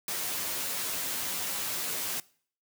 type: noise with comb filter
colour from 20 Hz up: white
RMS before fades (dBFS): -33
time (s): 0.08-2.2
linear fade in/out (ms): 2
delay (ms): 11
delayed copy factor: +0.6
effects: noise-tail reverb RT60 0.5 s tail -22 dB re dry + high-pass 100 Hz 12 dB/octave